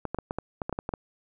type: clicks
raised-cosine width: 1 ms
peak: -16 dBFS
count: 11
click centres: 0.053 / 0.146 / 0.187 / 0.309 / 0.386 / 0.618 / 0.695 / 0.727 / 0.789 / 0.891 / 0.938 s
effects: none